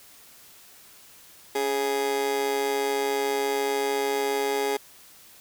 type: tone with amplitude modulation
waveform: 30% pulse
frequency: 415.3 Hz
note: G#4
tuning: in tune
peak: -18 dBFS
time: 1.55-4.77 s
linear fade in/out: 5 ms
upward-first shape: sine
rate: 134 Hz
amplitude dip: 70%
effects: white hiss -51 dBFS RMS until 5.4 s